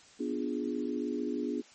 sine chord, B diminished seventh, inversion none, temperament equal, 246.9 / 293.7 / 349.2 / 415.3 Hz, B3 / D4 / F4 / Ab4, 0 / 0 / 0 / 0 cents, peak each -35 / -35 / -38 / -38 dBFS, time 0.19-1.62 s, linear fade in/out 20 ms, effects white hiss -57 dBFS RMS until 1.74 s + MP3 32 kbps

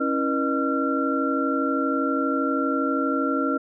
sine tone cluster, 274.5 / 327 / 481.3 / 609 / 1367 Hz, C#4 / E4 / B4 / D#5 / F6, -17 / -14 / -45 / -37 / -37 cents, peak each -24 / -29 / -30 / -31 / -26 dBFS, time 0-3.58 s, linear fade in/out 10 ms, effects none

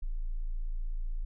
sine tone, 27.98 Hz, A0, 30 cents sharp, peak -30 dBFS, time 0.02-1.25 s, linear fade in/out 10 ms, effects none

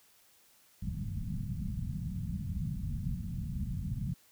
white low-pass noise, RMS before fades -36 dBFS, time 0.82-4.14 s, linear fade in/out 5 ms, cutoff 200 Hz, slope 48 dB/octave, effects white hiss -64 dBFS RMS until 4.31 s

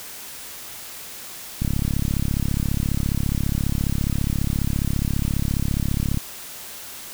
click train, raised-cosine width 5 ms, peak -10 dBFS, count 159, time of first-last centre 1.62-6.173 s, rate 34.7 Hz, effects white hiss -37 dBFS RMS until 7.13 s

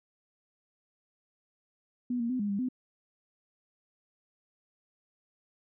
sine tone with pitch steps, 245.9 / 233.7 / 254.4 / 205.4 / 199.8 / 254.3 Hz, B3 / A#3 / C4 / G#3 / G3 / C4, -7 / +5 / -48 / -19 / +33 / -49 cents, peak -28 dBFS, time 2.1-2.688 s, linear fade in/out 5 ms, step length 98 ms, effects none

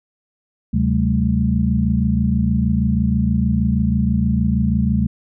sine tone cluster, 75.2 / 130.6 / 189.5 / 215.8 Hz, D2 / C3 / F#3 / A3, +42 / -3 / +42 / -33 cents, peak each -20 / -21 / -20 / -19 dBFS, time 0.73-5.07 s, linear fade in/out 10 ms, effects none

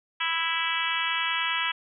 harmonic tone, 329.6 Hz, E4, in tune, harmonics 3 / 4 / 5 / 6 / 7 / 8 / 9 / 10, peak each -33 / -33 / -33 / -33 / -33 / -33 / -33 / -33 dBFS, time 0.2-1.72 s, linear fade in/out 10 ms, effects none

